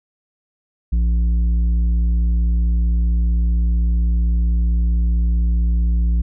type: tone with tanh clipping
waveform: triangle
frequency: 57.8 Hz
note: A#1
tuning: 14 cents flat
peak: -15 dBFS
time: 0.92-6.22 s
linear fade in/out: 10 ms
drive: 11 dB
effects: none